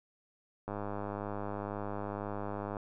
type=click train; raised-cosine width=1 ms; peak=-24 dBFS; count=214; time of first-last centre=0.68-2.768 s; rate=102 Hz; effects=none